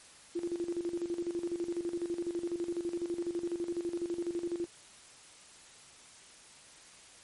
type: tone with tremolo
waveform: sine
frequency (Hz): 344.6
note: F4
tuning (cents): -23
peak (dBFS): -30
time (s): 0.35-4.66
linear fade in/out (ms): 10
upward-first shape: square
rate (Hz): 12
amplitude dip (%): 70
effects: white hiss -55 dBFS RMS until 7.23 s + MP3 48 kbps